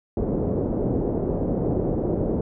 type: low-pass noise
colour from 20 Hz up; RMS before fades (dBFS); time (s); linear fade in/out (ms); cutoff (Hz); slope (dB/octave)
white; -24; 0.17-2.41; 2; 490; 24
effects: none